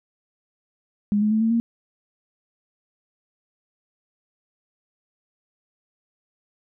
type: tone with pitch steps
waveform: sine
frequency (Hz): 206 / 212.2 / 218.5 / 225 / 231.8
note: G#3 / G#3 / A3 / A3 / A#3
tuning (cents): -14 / +38 / -12 / +39 / -10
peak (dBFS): -17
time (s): 1.12-1.6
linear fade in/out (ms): 0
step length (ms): 96
effects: none